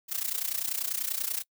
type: noise with amplitude modulation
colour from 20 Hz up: blue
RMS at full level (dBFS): -28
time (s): 0.08-1.44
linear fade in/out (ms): 50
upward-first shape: sine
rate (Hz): 30.2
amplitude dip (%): 85
effects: noise-tail reverb RT60 0.1 s tail -26 dB re dry